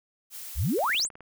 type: noise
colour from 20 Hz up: blue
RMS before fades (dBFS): -40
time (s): 0.3-1.06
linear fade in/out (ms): 50
type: exponential sweep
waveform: sine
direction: up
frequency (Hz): 50.8 to 9956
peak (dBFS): -23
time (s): 0.55-1.09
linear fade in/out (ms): 50
type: click train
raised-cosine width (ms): 0.5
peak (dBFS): -30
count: 9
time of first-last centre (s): 0.79-1.207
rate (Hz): 19.2
effects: none